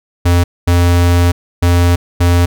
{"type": "tone bursts at uneven times", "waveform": "square", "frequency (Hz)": 87.31, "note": "F2", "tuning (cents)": 0, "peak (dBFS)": -8, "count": 4, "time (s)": [[0.25, 0.44], [0.67, 1.32], [1.62, 1.96], [2.2, 2.46]], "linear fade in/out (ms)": 10, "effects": []}